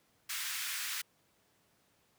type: high-pass noise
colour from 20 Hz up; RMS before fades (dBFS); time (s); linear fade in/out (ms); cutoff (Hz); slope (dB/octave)
pink; -38; 0.29-1.02; 10; 1500; 24
effects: pink hiss -71 dBFS RMS until 2.18 s + high-pass 100 Hz 12 dB/octave

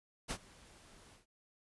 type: noise with ADSR envelope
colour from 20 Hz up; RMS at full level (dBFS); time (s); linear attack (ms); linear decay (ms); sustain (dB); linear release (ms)
pink; -37; 0.28-1.26; 28; 66; -23; 130
effects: resampled to 24000 Hz

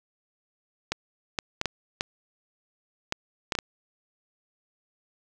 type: clicks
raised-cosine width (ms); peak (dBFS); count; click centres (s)
0.2; -9; 9; 0.92 / 1.388 / 1.614 / 1.657 / 2.009 / 3.124 / 3.522 / 3.552 / 3.588
effects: none

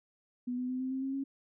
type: tone with pitch steps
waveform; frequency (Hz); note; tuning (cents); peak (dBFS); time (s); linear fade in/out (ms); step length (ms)
sine; 246.9 / 251.1 / 255.3 / 259.6 / 264 / 268.5 / 273; B3 / B3 / C4 / C4 / C4 / C4 / C#4; 0 / +29 / -42 / -13 / +16 / +45 / -26; -32; 0.47-1.24; 10; 110
effects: none

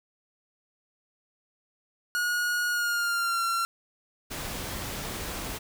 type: tone with pitch glide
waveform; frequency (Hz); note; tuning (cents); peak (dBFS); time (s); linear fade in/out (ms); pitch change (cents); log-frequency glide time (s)
45% pulse; 1445 to 1365.5; F#6 to F6; -41 to -39; -25; 2.15-3.65; 0; -98; 2.69-3.44
type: noise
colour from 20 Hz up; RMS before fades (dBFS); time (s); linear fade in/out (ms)
pink; -35; 4.3-5.59; 20
effects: none

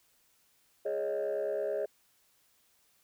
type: chord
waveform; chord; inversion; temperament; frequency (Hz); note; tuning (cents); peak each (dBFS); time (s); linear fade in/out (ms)
sine; Ab suspended fourth; none; just; 415.3 / 553.7 / 623; Ab4 / Db5 / Eb5; 0 / -2 / +2; -33; 0.85-1.86; 10
effects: tanh soft clip ceiling -26 dBFS + white hiss -69 dBFS RMS until 3.03 s

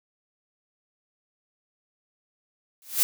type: noise with exponential growth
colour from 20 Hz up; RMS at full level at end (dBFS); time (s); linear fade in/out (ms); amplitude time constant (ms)
blue; -17; 2.82-3.03; 0; 45
effects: none

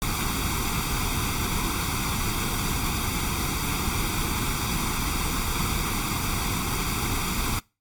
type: noise with comb filter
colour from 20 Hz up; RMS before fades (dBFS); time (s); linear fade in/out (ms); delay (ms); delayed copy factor
pink; -27; 0.02-7.59; 0; 0.85; +0.8
effects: noise-tail reverb RT60 0.3 s tail -24 dB re dry + AAC 64 kbps

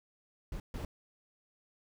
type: noise bursts at uneven times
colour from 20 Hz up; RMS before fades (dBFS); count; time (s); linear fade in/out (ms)
brown; -39; 2; 0.52-0.6 / 0.74-0.85; 2
effects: none

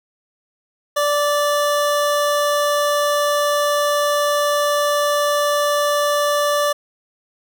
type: tone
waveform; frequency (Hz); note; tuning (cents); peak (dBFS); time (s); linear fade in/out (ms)
25% pulse; 584; D5; -10; -12; 0.96-6.73; 10
effects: none

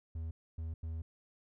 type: tone bursts at uneven times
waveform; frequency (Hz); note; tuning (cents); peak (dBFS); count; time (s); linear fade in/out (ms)
triangle; 81; E2; -30; -35; 3; 0.15-0.31 / 0.58-0.74 / 0.83-1.02; 5
effects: none

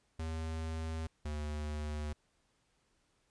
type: tone pair in turn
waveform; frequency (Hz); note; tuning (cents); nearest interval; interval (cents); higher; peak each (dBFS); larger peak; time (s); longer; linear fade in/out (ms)
square; 80.3 / 75.12; E2 / D2; -45 / +40; minor second; 115; first; -37 / -37; neither; 0.19-1.07 / 1.25-2.13; neither; 5
effects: pink hiss -75 dBFS RMS until 3.3 s + resampled to 22050 Hz

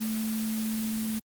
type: tone in noise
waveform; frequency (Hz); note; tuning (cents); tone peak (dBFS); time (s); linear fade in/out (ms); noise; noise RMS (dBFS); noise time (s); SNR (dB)
sine; 220; A3; 0; -28; 0-1.2; 20; white; -38; 0-1.2; +7
effects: Opus 24 kbps

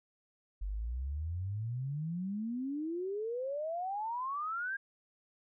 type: exponential sweep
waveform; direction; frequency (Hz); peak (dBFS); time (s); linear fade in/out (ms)
sine; up; 46.25 to 1633; -34; 0.61-4.77; 10
effects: none

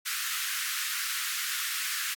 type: high-pass noise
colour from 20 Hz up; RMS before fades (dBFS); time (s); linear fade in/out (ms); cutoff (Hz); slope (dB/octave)
pink; -32; 0.05-2.15; 20; 1300; 48
effects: AAC 64 kbps

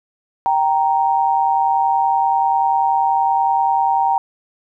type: tone pair together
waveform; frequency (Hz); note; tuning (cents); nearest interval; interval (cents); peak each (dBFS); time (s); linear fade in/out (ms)
sine; 781.9 / 932.3; G5 / A#5; -5 / 0; minor third; 305; -16; 0.46-4.18; 0
effects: none

